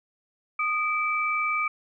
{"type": "tone pair together", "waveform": "sine", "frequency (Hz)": [1235.4, 2320], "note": ["D#6", "D7"], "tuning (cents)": [-13, -22], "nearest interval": "major seventh", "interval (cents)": 1091, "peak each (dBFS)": -26, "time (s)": [0.59, 1.68], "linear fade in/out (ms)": 5, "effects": []}